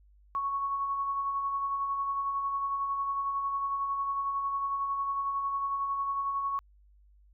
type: tone with tremolo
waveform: sine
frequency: 1108.7 Hz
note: C#6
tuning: in tune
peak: -27 dBFS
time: 0.35-6.59 s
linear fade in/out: 0 ms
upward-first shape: sine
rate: 11 Hz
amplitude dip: 35%
effects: added 50 Hz sine -57 dBFS peak until 7.33 s